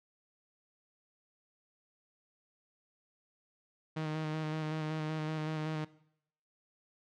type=tone with vibrato; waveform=sawtooth; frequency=155.7 Hz; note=D#3; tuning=2 cents sharp; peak=-30 dBFS; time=3.96-5.85 s; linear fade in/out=10 ms; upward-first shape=square; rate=5.3 Hz; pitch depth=18 cents each way; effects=noise-tail reverb RT60 0.7 s tail -19 dB re dry + low-pass 4000 Hz 12 dB/octave